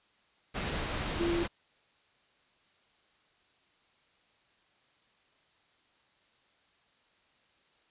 sine tone in noise, 341.8 Hz, F4, 37 cents flat, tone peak -28 dBFS, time 1.19-1.44 s, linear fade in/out 20 ms, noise pink, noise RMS -34 dBFS, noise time 0.54-1.48 s, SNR +3 dB, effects white hiss -68 dBFS RMS until 7.9 s + resampled to 8000 Hz

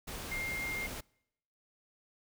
sine tone in noise, 2117 Hz, C7, 20 cents sharp, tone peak -35 dBFS, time 0.31-0.87 s, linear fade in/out 10 ms, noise pink, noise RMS -42 dBFS, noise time 0.07-1.01 s, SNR +4 dB, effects noise-tail reverb RT60 0.8 s tail -26 dB re dry

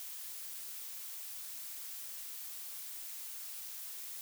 blue noise, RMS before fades -45 dBFS, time 0-4.21 s, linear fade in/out 0 ms, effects none

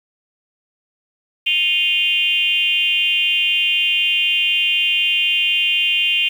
sine tone with frequency modulation, 2794 Hz, F7, in tune, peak -14 dBFS, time 1.46-6.29 s, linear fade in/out 10 ms, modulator 320 Hz, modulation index 1.1, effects 7-bit

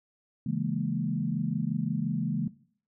sine chord, A# half-diminished seventh, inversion first, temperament equal, 138.59 / 164.81 / 207.7 / 233.1 Hz, C#3 / E3 / G#3 / A#3, 0 / 0 / 0 / 0 cents, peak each -33 / -32 / -32 / -33 dBFS, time 0.46-2.48 s, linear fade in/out 5 ms, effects noise-tail reverb RT60 0.5 s tail -17 dB re dry

